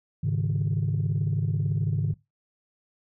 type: chord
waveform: sine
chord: Ab suspended fourth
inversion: none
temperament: equal with one note detuned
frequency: 103.83 / 137.4 / 155.56 Hz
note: Ab2 / Db3 / Eb3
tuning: 0 / -15 / 0 cents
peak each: -26 dBFS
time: 0.23-2.14 s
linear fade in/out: 10 ms
effects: noise-tail reverb RT60 0.2 s tail -19 dB re dry + tanh soft clip ceiling -18 dBFS